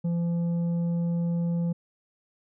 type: tone with tanh clipping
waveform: sine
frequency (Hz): 170.6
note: F3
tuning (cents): -40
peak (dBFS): -25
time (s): 0.04-1.73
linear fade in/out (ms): 10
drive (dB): 6
effects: none